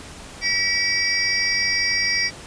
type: tone cluster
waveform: sine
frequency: 1948 / 2292 / 4734 / 5600 Hz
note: B6 / D7 / D8 / F8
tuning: -24 / -43 / +13 / +4 cents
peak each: -24 dBFS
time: 0.41-2.31 s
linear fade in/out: 50 ms
effects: pink hiss -39 dBFS RMS until 2.46 s + resampled to 22050 Hz